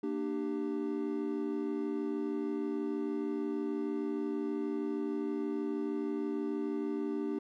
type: chord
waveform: triangle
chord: G minor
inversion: first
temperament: equal with one note detuned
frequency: 233.1 / 299.5 / 392 Hz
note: Bb3 / D4 / G4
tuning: 0 / +34 / 0 cents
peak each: -37 / -33 / -35 dBFS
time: 0.03-7.39 s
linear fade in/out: 5 ms
effects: none